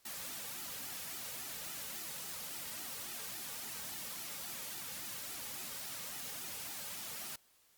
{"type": "noise with flanger", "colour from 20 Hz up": "white", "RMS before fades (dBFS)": -44, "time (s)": [0.05, 7.36], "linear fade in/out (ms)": 5, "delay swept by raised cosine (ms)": [1.8, 3], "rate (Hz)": 3.6, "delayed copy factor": -0.7, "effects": ["white hiss -69 dBFS RMS until 7.77 s", "Opus 48 kbps"]}